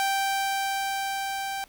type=tone with level ramp; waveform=sawtooth; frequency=783 Hz; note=G5; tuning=2 cents flat; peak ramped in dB=-19 to -26 dBFS; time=0-1.64 s; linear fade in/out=0 ms; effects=pink hiss -57 dBFS RMS until 1.68 s